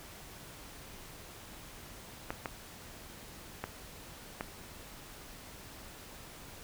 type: clicks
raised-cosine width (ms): 0.5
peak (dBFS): -20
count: 4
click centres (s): 2.305 / 2.458 / 3.64 / 4.409
effects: pink hiss -50 dBFS RMS until 6.63 s